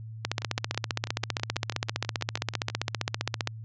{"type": "two click trains", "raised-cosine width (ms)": 0.2, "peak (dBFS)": [-9, -19], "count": [50, 15], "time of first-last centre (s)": [[0.25, 3.474], [0.42, 2.7]], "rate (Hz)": [15.2, 6.14], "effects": ["added 111 Hz sine -38 dBFS peak until 3.64 s", "resampled to 16000 Hz"]}